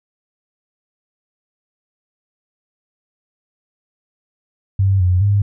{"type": "tone with pitch steps", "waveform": "sine", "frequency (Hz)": [97.1, 90.5, 101.3], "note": ["G2", "F#2", "G#2"], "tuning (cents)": [-16, -38, -43], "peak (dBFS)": -11, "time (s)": [4.79, 5.42], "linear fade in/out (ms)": 5, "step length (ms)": 210, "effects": []}